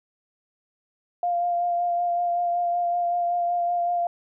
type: tone with vibrato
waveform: sine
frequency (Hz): 698.5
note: F5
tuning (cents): 0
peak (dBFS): -21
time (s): 1.23-4.07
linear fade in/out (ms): 2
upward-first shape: sine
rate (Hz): 5.3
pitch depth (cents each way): 17
effects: none